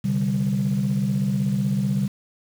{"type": "chord", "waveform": "sine", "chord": "C suspended second", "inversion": "none", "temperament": "equal", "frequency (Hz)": [130.81, 146.83, 196], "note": ["C3", "D3", "G3"], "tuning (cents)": [0, 0, 0], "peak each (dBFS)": [-24, -25, -21], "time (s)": [0.04, 2.08], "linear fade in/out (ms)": 10, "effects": ["tanh soft clip ceiling -14 dBFS", "7-bit"]}